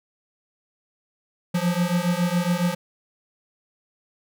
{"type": "beating tone pair", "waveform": "square", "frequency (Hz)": [172.3, 179.5], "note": ["F3", "F3"], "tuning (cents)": [-23, 48], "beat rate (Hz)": 7.2, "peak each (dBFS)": -24, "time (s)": [1.54, 2.75], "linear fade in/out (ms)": 10, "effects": []}